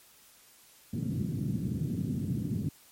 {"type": "band-pass noise", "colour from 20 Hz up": "pink", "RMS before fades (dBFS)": -32, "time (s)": [0.93, 2.69], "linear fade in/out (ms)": 5, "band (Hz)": [110, 250], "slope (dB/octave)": 24, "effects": ["white hiss -58 dBFS RMS until 2.91 s", "MP3 64 kbps"]}